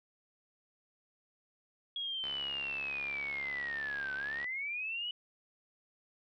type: linear two-way sweep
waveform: sine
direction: down then up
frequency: 3322 to 1500 to 2974 Hz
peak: -35 dBFS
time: 1.96-5.11 s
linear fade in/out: 2 ms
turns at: 4.14 s
type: click train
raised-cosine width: 0.3 ms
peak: -29 dBFS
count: 155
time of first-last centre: 2.24-4.443 s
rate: 69.9 Hz
effects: none